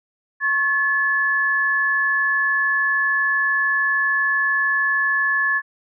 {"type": "tone pair together", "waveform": "sine", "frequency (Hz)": [1093, 1720], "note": ["C#6", "A6"], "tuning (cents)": [-25, -40], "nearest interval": "minor sixth", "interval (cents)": 785, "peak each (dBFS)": [-25, -17], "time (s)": [0.4, 5.62], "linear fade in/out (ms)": 50, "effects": []}